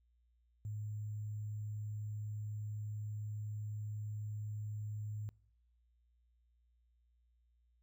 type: tone with sample-and-hold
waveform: sine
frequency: 105.9 Hz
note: G#2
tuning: 34 cents sharp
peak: -39 dBFS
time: 0.65-5.29 s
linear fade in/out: 0 ms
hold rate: 7350 Hz
effects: noise-tail reverb RT60 0.7 s tail -25 dB re dry + added 59 Hz sine -70 dBFS peak until 7.82 s